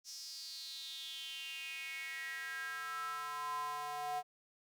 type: tone with high-pass filter sweep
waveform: square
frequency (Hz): 146.83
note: D3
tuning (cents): 0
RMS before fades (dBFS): -43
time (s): 0.04-4.23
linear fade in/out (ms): 50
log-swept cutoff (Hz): 5600 to 740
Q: 6.4
effects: none